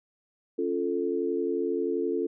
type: chord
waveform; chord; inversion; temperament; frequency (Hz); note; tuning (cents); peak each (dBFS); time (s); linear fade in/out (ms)
sine; Db augmented; none; equal; 277.2 / 349.2 / 440; Db4 / F4 / A4; 0 / 0 / 0; -32 / -29 / -29; 0.58-2.27; 10
effects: none